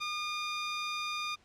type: tone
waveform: 15% pulse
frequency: 1214 Hz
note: D#6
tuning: 43 cents flat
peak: -27 dBFS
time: 0-1.36 s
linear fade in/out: 20 ms
effects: pink hiss -65 dBFS RMS until 1.44 s + low-pass 6000 Hz 12 dB/octave